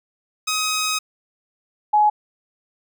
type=tone pair in turn; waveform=10% pulse / sine; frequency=1262 / 842.3 Hz; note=D#6 / G#5; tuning=+24 / +24 cents; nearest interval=perfect fifth; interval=700 cents; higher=first; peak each=-12 dBFS; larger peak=neither; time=0.47-0.99 / 1.93-2.1 s; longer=first; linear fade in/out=10 ms; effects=none